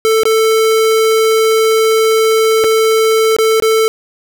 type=tone with dropouts; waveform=square; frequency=442.5 Hz; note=A4; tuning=10 cents sharp; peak=-9 dBFS; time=0.05-3.88 s; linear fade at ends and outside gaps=0 ms; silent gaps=0.234-0.254 / 2.639-2.643 / 3.365-3.386 / 3.6-3.623 s; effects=none